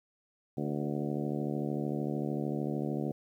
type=harmonic tone with a mistuned harmonic; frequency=73.3 Hz; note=D2; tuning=3 cents flat; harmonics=2 / 3 / 4 / 5 / 6 / 7 / 8 / 9 / 10; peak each=-36 / -36 / -37 / -39 / -43 / -45 / -45 / -49 / -47 dBFS; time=0.57-3.12 s; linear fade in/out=5 ms; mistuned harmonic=7; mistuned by=-18 cents; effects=11-bit

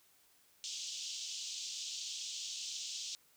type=band-pass noise; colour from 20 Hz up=white; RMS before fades=-43 dBFS; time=0.64-3.15 s; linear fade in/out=0 ms; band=2900 to 7100 Hz; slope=48 dB/octave; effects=white hiss -68 dBFS RMS until 3.36 s

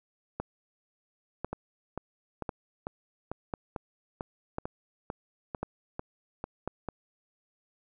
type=two click trains; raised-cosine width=1 ms; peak=-18 / -20 dBFS; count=7 / 13; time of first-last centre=0.4-6.676 / 1.53-6.887 s; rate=0.956 / 2.24 Hz; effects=none

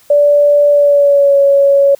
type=tone with pitch glide; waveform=sine; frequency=581 to 558.6 Hz; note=D5 to C#5; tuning=-19 to +13 cents; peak=-5 dBFS; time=0.1-1.95 s; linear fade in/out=5 ms; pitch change=-68 cents; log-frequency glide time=0.7-1.37 s; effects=white hiss -47 dBFS RMS until 1.99 s

